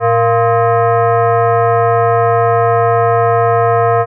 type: tone with frequency modulation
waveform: sine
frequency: 113 Hz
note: A2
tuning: 47 cents sharp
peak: -8 dBFS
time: 0-4.06 s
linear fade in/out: 50 ms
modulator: 580 Hz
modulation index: 1.8
effects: none